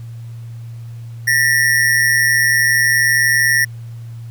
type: ring-modulated tone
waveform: square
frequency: 1864.7 Hz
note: A#6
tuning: in tune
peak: -9 dBFS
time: 1.27-3.65 s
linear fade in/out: 10 ms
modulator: 70.1 Hz
effects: added 116 Hz sine -28 dBFS peak until 4.3 s + pink hiss -51 dBFS RMS until 4.3 s